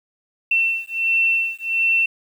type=beating tone pair; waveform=sine; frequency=2694 / 2695.4 Hz; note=E7 / E7; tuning=+37 / +38 cents; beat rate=1.4 Hz; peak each=-20 dBFS; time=0.51-2.06 s; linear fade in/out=5 ms; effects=8-bit